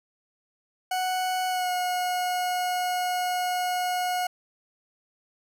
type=tone with pitch glide; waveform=40% pulse; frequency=740 to 724.8 Hz; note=F#5 to F#5; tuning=0 to -36 cents; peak=-24 dBFS; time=0.91-4.27 s; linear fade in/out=5 ms; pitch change=-36 cents; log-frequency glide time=1.48-1.71 s; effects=none